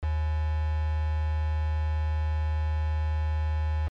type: tone with quantisation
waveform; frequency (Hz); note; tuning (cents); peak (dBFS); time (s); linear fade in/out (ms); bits
sine; 77.4; D#2; -9; -24; 0.02-3.89; 20; 6
effects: low-pass 3000 Hz 12 dB/octave + MP3 96 kbps